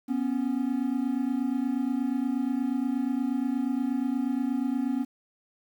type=tone pair together; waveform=triangle; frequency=246.5 / 274.9 Hz; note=B3 / C#4; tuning=-3 / -14 cents; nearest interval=major second; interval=189 cents; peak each=-26 dBFS; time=0.08-5.05 s; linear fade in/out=20 ms; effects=9-bit